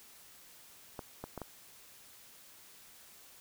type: clicks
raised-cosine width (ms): 1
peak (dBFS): -26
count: 4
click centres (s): 0.992 / 1.24 / 1.377 / 1.417
effects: white hiss -57 dBFS RMS until 3.4 s